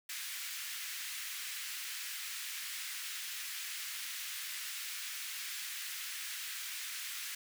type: high-pass noise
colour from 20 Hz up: pink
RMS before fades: -42 dBFS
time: 0.09-7.35 s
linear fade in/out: 5 ms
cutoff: 1700 Hz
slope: 24 dB/octave
effects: none